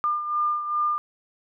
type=beating tone pair; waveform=sine; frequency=1202 / 1204.5 Hz; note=D6 / D6; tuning=+40 / +43 cents; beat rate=2.5 Hz; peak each=-23 / -30 dBFS; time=0.04-0.98 s; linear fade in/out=0 ms; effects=none